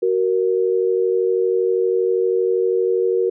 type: tone pair together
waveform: sine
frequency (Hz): 373.9 / 466.5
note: F#4 / A#4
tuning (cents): +18 / +1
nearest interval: major third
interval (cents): 383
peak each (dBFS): -18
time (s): 0.02-3.3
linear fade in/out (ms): 10
effects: none